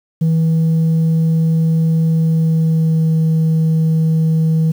sine tone with pitch glide, 161.9 to 160.13 Hz, E3 to E3, -31 to -50 cents, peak -8 dBFS, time 0.21-4.72 s, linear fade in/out 10 ms, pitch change -19 cents, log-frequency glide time 2.07-3.16 s, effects tanh soft clip ceiling -10 dBFS + 7-bit

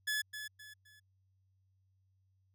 sawtooth tone with echo, 1712 Hz, A6, 48 cents flat, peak -29 dBFS, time 0.07-0.22 s, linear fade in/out 10 ms, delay 260 ms, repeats 3, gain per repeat -9 dB, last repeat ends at 1 s, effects added 95 Hz sine -70 dBFS peak until 2.54 s

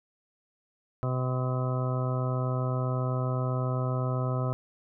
harmonic tone, 127.7 Hz, C3, 42 cents flat, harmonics 1 / 2 / 3 / 4 / 5 / 6 / 8 / 9 / 10, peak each -27 / -38 / -39 / -38 / -37 / -45 / -41 / -47 / -39 dBFS, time 1.03-4.53 s, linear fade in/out 0 ms, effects none

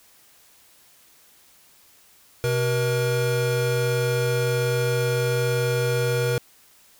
square tone pair together, 126.61 / 478 Hz, B2 / A#4, +43 / +43 cents, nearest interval octave + major seventh, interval 2300 cents, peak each -24 dBFS, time 2.44-6.38 s, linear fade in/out 0 ms, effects white hiss -55 dBFS RMS until 6.99 s

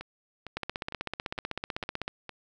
two click trains, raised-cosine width 0.3 ms, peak -16 / -23 dBFS, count 25 / 6, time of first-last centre 0.57-2.079 / 0.01-2.293 s, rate 15.9 / 2.19 Hz, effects none

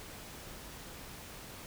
silence, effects pink hiss -48 dBFS RMS until 1.66 s

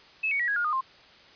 sine tone with pitch steps, 2597 / 2235 / 1923.2 / 1655 / 1424.2 / 1225.6 / 1054.7 Hz, E7 / C#7 / B6 / G#6 / F6 / D#6 / C6, -26 / +14 / -46 / -6 / +33 / -27 / +14 cents, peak -24 dBFS, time 0.23-0.811 s, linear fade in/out 10 ms, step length 83 ms, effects white hiss -53 dBFS RMS until 1.35 s + resampled to 11025 Hz

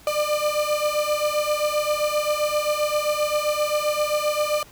35% pulse beating tone pair, 595 / 602.6 Hz, D5 / D5, +22 / +44 cents, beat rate 7.6 Hz, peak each -22 dBFS, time 0.07-4.63 s, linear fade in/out 2 ms, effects pink hiss -49 dBFS RMS until 4.71 s

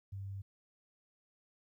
sine tone, 98 Hz, G2, in tune, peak -40 dBFS, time 0.12-0.42 s, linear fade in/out 10 ms, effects 13-bit

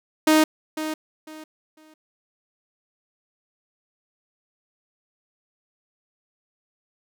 sawtooth tone with echo, 311.1 Hz, D#4, in tune, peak -10 dBFS, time 0.27-0.44 s, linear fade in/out 5 ms, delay 500 ms, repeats 3, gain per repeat -12 dB, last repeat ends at 1.94 s, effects none

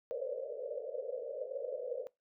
white band-pass noise, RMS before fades -40 dBFS, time 0.11-2.07 s, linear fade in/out 0 ms, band 460 to 580 Hz, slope 96 dB/octave, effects noise-tail reverb RT60 0.2 s tail -21 dB re dry

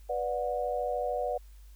sine chord, B minor, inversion none, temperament equal with one note detuned, 493.9 / 587.3 / 727.3 Hz, B4 / D5 / F#5, 0 / 0 / -30 cents, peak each -33 dBFS, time 0.09-1.38 s, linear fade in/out 10 ms, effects added 50 Hz sine -48 dBFS peak until 1.75 s + white hiss -65 dBFS RMS until 1.75 s

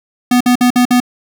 square tone bursts, 246.9 Hz, B3, in tune, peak -8 dBFS, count 5, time 0.31-1.002 s, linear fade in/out 5 ms, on 96 ms, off 53 ms, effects none

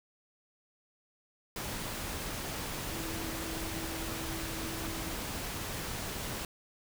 sine tone in noise, 325.9 Hz, E4, 20 cents flat, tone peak -42 dBFS, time 2.91-5.14 s, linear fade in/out 2 ms, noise pink, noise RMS -38 dBFS, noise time 1.56-6.45 s, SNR -7 dB, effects none

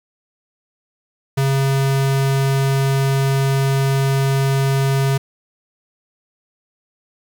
square tone, 136.1 Hz, C#3, 31 cents flat, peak -15 dBFS, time 1.37-5.18 s, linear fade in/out 10 ms, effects 8-bit

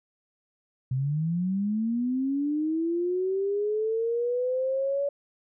sine linear sweep, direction up, 125.3 to 570 Hz, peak -24 dBFS, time 0.91-5.09 s, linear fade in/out 5 ms, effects none

